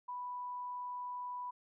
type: tone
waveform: sine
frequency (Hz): 987.8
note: B5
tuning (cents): 0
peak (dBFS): -39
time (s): 0.08-1.51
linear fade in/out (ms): 10
effects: none